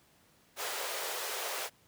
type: high-pass noise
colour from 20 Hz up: pink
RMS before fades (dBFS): -37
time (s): 0.56-1.7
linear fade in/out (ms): 50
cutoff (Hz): 410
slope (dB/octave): 48
effects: pink hiss -65 dBFS RMS until 1.87 s + high-pass 80 Hz 12 dB/octave